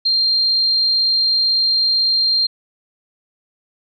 sine tone, 4186 Hz, C8, in tune, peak -13 dBFS, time 0.05-2.47 s, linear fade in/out 10 ms, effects none

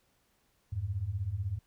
sine beating tone pair, 86.6 / 102.6 Hz, F2 / G#2, -14 / -21 cents, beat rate 16 Hz, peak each -36 / -33 dBFS, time 0.72-1.59 s, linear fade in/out 10 ms, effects pink hiss -72 dBFS RMS until 1.66 s

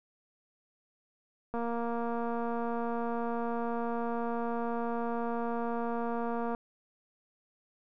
click train, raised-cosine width 1 ms, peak -22 dBFS, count 1173, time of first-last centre 1.54-6.549 s, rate 234 Hz, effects none

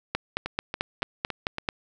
two click trains, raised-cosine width 0.3 ms, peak -14 / -9 dBFS, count 5 / 8, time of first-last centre 0.46-1.584 / 0.15-1.688 s, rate 3.56 / 4.55 Hz, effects none

